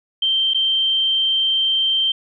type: tone with dropouts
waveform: sine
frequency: 3136 Hz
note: G7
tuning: in tune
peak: -15 dBFS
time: 0.22-2.12 s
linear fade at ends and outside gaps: 5 ms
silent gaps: 0.536-0.545 s
effects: none